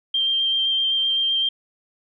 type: tone with vibrato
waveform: sine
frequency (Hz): 3165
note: G7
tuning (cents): +16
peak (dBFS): -18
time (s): 0.14-1.49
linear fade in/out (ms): 5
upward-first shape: square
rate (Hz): 7.8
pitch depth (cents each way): 9
effects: none